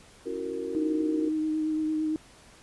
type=chord; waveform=sine; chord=F# dominant seventh; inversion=second; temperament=just; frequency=277.5 / 333 / 370 / 462.5 Hz; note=C#4 / E4 / F#4 / A#4; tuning=+2 / +18 / 0 / -14 cents; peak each=-39 / -37 / -35 / -34 dBFS; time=0.25-1.3 s; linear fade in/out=20 ms
type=tone with vibrato; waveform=sine; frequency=311.3 Hz; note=D#4; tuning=1 cent sharp; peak=-25 dBFS; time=0.75-2.16 s; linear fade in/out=0 ms; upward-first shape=triangle; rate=8.8 Hz; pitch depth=20 cents each way
effects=pink hiss -54 dBFS RMS until 2.62 s + resampled to 24000 Hz